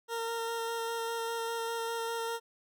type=tone with vibrato; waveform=20% pulse; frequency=460 Hz; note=A#4; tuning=23 cents flat; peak=-28 dBFS; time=0.08-2.4 s; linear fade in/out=50 ms; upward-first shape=square; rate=5 Hz; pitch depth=10 cents each way; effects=none